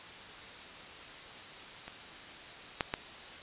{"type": "clicks", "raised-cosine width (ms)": 0.3, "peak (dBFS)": [-27, -13, -15], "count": 3, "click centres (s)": [1.88, 2.808, 2.939], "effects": ["white hiss -47 dBFS RMS until 3.42 s", "resampled to 8000 Hz"]}